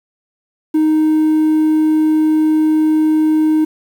triangle tone, 311.1 Hz, D#4, in tune, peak -7 dBFS, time 0.74-3.65 s, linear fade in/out 10 ms, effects tanh soft clip ceiling -4 dBFS + 7-bit

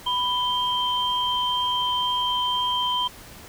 sine tone pair together, 992 / 3149 Hz, B5 / G7, +7 / +7 cents, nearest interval octave + minor sixth, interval 2000 cents, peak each -24 dBFS, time 0.06-3.08 s, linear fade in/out 10 ms, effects pink hiss -44 dBFS RMS until 3.48 s

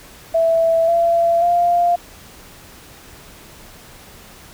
sine tone with pitch steps, 659.3 / 677.8 / 696.9 Hz, E5 / E5 / F5, 0 / +48 / -4 cents, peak -12 dBFS, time 0.34-1.96 s, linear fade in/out 10 ms, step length 540 ms, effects pink hiss -42 dBFS RMS until 4.53 s

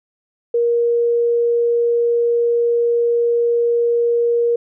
sine tone, 471.8 Hz, A#4, 21 cents sharp, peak -13 dBFS, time 0.54-4.56 s, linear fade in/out 5 ms, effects none

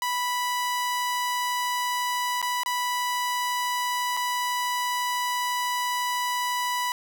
sawtooth tone with dropouts, 986 Hz, B5, 3 cents flat, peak -21 dBFS, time 0.02-6.92 s, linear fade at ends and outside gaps 1 ms, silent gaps 2.417-2.426 / 2.634-2.66 / 4.168-4.172 s, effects none

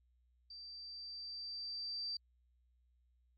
sine tone with level ramp, 4671 Hz, D8, 10 cents flat, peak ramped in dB -49 to -38 dBFS, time 0.5-2.17 s, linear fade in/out 5 ms, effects added 61 Hz sine -70 dBFS peak until 3.37 s + AAC 64 kbps

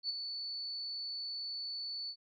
sine tone with ADSR envelope, 4469 Hz, C#8, 13 cents sharp, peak -31 dBFS, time 0.03-2.16 s, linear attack 62 ms, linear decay 21 ms, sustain -7 dB, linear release 70 ms, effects none

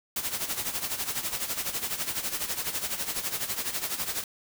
white noise with tremolo, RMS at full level -29 dBFS, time 0.16-4.24 s, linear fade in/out 2 ms, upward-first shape sine, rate 12 Hz, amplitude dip 70%, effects none

